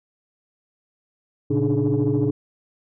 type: tone cluster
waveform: sine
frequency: 115 / 139.6 / 288.1 / 301.8 / 420.7 Hz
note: A#2 / C#3 / D4 / D4 / G#4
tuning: -23 / +13 / -33 / +47 / +22 cents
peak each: -23 dBFS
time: 1.5-2.31 s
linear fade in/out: 10 ms
effects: tanh soft clip ceiling -12 dBFS